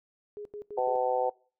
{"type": "tone bursts", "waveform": "sine", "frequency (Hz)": 415.3, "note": "G#4", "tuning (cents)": 0, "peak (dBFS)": -37, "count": 4, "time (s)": [0.37, 0.956], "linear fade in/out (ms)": 0, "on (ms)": 82, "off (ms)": 86}
{"type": "harmonic tone", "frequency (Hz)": 126.5, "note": "B2", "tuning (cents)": 42, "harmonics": [3, 4, 5, 6, 7], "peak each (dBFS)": [-38, -28, -36, -30, -34], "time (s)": [0.77, 1.3], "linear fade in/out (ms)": 10}
{"effects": ["noise-tail reverb RT60 0.4 s tail -23 dB re dry"]}